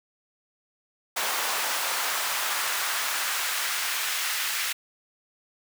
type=noise with high-pass filter sweep; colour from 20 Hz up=pink; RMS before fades=-28 dBFS; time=1.16-4.73 s; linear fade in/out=10 ms; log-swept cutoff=820 to 1800 Hz; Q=1.1; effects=none